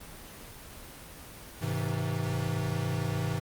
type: noise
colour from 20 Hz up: pink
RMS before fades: -46 dBFS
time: 0-1.91 s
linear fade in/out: 10 ms
type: chord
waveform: square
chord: Ab augmented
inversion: none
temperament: equal with one note detuned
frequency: 103.83 / 130.81 / 161.24 Hz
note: Ab2 / C3 / E3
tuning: 0 / 0 / -38 cents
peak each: -34 dBFS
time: 1.61-3.4 s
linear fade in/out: 20 ms
effects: Opus 24 kbps